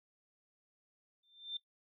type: tone with exponential growth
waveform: sine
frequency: 3575 Hz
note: A7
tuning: 27 cents sharp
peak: -35 dBFS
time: 1.23-1.57 s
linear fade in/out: 5 ms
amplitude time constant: 73 ms
effects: noise-tail reverb RT60 0.1 s tail -17 dB re dry